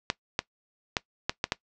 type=clicks; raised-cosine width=0.2 ms; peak=-7 dBFS; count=6; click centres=0.101 / 0.391 / 0.968 / 1.295 / 1.441 / 1.521 s; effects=noise-tail reverb RT60 0.1 s tail -20 dB re dry + low-pass 7000 Hz 12 dB/octave